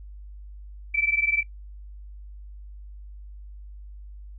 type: tone pair together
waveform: sine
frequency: 2312 / 2332 Hz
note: D7 / D7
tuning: -28 / -13 cents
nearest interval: unison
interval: 15 cents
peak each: -24 dBFS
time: 0.94-1.43 s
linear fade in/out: 10 ms
effects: noise-tail reverb RT60 0.1 s tail -21 dB re dry + added 50 Hz sine -39 dBFS peak until 4.38 s